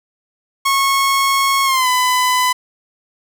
sawtooth tone with pitch glide, 1095 to 1004.1 Hz, C#6 to B5, -22 to +28 cents, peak -9 dBFS, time 0.65-2.53 s, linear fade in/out 10 ms, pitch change -150 cents, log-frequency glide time 1.64-1.88 s, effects none

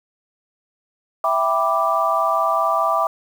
sine chord, E minor seventh, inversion none, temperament equal, 659.3 / 784 / 987.8 / 1174.7 Hz, E5 / G5 / B5 / D6, 0 / 0 / 0 / 0 cents, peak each -21 / -24 / -24 / -19 dBFS, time 1.24-3.07 s, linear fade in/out 2 ms, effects 7-bit

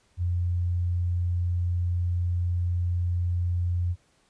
sine tone, 88 Hz, F2, 14 cents sharp, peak -23 dBFS, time 0.17-3.96 s, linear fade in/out 50 ms, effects pink hiss -65 dBFS RMS until 4.29 s + resampled to 22050 Hz

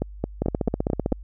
two click trains, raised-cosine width 2 ms, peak -9 / -10 dBFS, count 12 / 6, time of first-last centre 0.42-1.125 / 0.02-1.121 s, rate 15.6 / 4.54 Hz, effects added 50 Hz sine -37 dBFS peak until 1.23 s

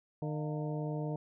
harmonic tone with a mistuned harmonic, 152 Hz, D#3, 40 cents flat, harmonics 1 / 2 / 3 / 4 / 5 / 6, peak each -35 / -41 / -42 / -44 / -47 / -50 dBFS, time 0.22-1.16 s, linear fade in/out 2 ms, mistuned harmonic 5, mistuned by -130 cents, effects none

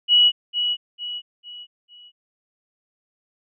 sine tone with echo, 2926 Hz, F#7, 20 cents flat, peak -11 dBFS, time 0.08-0.32 s, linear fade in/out 50 ms, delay 450 ms, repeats 4, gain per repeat -8 dB, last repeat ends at 2.12 s, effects none

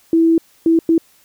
sine tone bursts at uneven times, 328.8 Hz, E4, 4 cents flat, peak -9 dBFS, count 3, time 0.13-0.38 / 0.66-0.79 / 0.89-0.98 s, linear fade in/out 2 ms, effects white hiss -53 dBFS RMS until 1.24 s

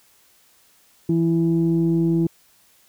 sine tone pair together, 165.85 / 331.9 Hz, E3 / E4, +11 / +12 cents, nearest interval octave, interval 1201 cents, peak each -18 dBFS, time 1.09-2.27 s, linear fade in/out 5 ms, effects tanh soft clip ceiling -10 dBFS + white hiss -57 dBFS RMS until 2.88 s

